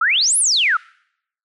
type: exponential two-way sweep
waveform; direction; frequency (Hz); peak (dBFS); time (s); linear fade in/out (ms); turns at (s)
sine; up then down; 1244.5 to 11110 to 1244.5; -13; 0.01-0.77; 5; 0.38
effects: noise-tail reverb RT60 0.7 s tail -25 dB re dry